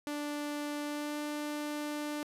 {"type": "tone with pitch glide", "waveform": "sawtooth", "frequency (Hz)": [293.7, 296.8], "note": ["D4", "D4"], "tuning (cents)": [0, 18], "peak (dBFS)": -31, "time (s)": [0.07, 2.23], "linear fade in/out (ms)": 0, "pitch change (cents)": 18, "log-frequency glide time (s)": [0.84, 1.18], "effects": ["resampled to 32000 Hz"]}